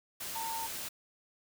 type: tone in noise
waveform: sine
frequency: 907 Hz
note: A#5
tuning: 48 cents flat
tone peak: -36 dBFS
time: 0.35-0.67 s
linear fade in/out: 10 ms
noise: white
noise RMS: -40 dBFS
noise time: 0.2-0.89 s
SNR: +1 dB
effects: none